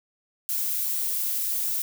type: noise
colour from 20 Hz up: violet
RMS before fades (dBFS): -27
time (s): 0.49-1.82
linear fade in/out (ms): 0
effects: none